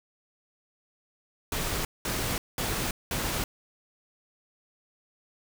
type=noise bursts; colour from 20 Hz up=pink; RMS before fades=-30 dBFS; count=4; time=1.52-3.44 s; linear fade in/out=2 ms; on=330 ms; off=200 ms; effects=none